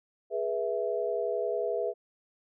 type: chord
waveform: sine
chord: E major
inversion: first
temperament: equal with one note detuned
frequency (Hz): 415.3 / 486.5 / 659.3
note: G#4 / B4 / E5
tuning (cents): 0 / -26 / 0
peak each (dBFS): -32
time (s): 0.3-1.94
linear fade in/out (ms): 50
effects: none